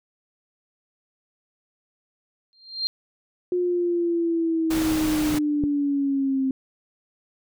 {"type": "tone with exponential growth", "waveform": "sine", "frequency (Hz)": 4186, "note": "C8", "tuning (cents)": 0, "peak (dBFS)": -19, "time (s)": [2.53, 2.87], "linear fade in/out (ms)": 0, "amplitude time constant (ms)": 72}
{"type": "linear sweep", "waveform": "sine", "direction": "down", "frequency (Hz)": [359.7, 263.3], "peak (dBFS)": -20, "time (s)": [3.52, 6.51], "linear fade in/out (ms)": 2}
{"type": "noise", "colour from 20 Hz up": "pink", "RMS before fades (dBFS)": -30, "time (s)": [4.7, 5.39], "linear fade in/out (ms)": 10}
{"type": "clicks", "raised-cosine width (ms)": 3, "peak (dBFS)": -14, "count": 2, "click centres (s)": [5.342, 5.638]}
{"effects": []}